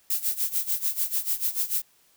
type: noise with tremolo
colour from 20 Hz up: violet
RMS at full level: -24 dBFS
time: 0.1-1.82 s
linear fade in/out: 2 ms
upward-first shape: sine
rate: 6.8 Hz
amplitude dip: 85%
effects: white hiss -62 dBFS RMS until 2.16 s